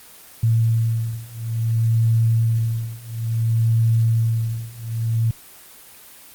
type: beating tone pair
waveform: sine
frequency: 113.5 / 114.08 Hz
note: A#2 / A#2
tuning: -46 / -37 cents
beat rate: 0.58 Hz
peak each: -20 / -19 dBFS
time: 0.43-5.31 s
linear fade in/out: 5 ms
effects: white hiss -44 dBFS RMS until 6.34 s + Opus 24 kbps